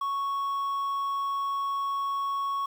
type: tone with quantisation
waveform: triangle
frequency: 1108.7 Hz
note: C#6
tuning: in tune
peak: -25 dBFS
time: 0.01-2.66 s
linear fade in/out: 5 ms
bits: 9
effects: none